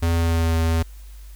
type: tone with pitch glide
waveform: square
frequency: 83.8 to 81.98 Hz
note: E2 to E2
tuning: +29 to -9 cents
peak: -18 dBFS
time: 0.02-0.83 s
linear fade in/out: 10 ms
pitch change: -38 cents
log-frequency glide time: 0.15-0.54 s
effects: added 50 Hz sine -37 dBFS peak until 1.35 s + white hiss -53 dBFS RMS until 1.35 s